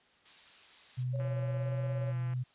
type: noise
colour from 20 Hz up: blue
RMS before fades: -49 dBFS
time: 0.25-1.04 s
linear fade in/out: 10 ms
type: tone with vibrato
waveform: sine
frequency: 125.1 Hz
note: B2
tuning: 23 cents sharp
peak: -31 dBFS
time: 0.97-2.44 s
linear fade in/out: 20 ms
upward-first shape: square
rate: 1.5 Hz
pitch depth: 11 cents each way
type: tone with tremolo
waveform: sine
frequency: 554.4 Hz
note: C#5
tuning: in tune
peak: -38 dBFS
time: 1.13-2.13 s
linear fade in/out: 20 ms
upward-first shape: square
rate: 17 Hz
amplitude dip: 45%
type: click train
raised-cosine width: 0.5 ms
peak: -36 dBFS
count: 194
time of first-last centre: 1.2-2.335 s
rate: 170 Hz
effects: white hiss -65 dBFS RMS until 2.54 s + resampled to 8000 Hz